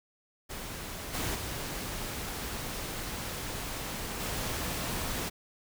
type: noise with level steps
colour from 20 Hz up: pink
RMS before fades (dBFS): -40 / -33 / -37 / -34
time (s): 0.49-5.3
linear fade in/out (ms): 20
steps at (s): 1.13 / 1.34 / 4.19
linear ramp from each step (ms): 20
effects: none